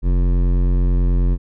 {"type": "tone with hard clipping", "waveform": "triangle", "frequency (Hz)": 44.67, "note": "F1", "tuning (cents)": 40, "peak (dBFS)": -15, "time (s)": [0.02, 1.38], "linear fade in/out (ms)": 50, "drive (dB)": 18, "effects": []}